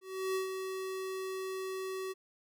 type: tone with ADSR envelope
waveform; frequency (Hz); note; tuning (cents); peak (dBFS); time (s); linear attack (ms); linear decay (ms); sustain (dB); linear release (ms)
square; 378.8; F#4; +41; -31; 0.01-2.14; 340; 120; -6; 27
effects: none